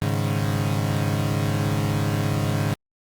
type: chord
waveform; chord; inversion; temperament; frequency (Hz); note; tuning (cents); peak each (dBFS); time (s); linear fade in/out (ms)
35% pulse; Ab suspended fourth; none; equal; 103.83 / 138.59 / 155.56; Ab2 / Db3 / Eb3; 0 / 0 / 0; -22 / -25 / -25; 0.02-2.74; 0
effects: Opus 24 kbps